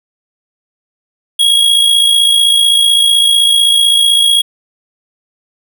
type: tone with amplitude modulation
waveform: square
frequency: 3304 Hz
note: G#7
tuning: 10 cents flat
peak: -5 dBFS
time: 1.39-4.42 s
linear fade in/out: 10 ms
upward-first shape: sine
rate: 55.8 Hz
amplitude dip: 50%
effects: none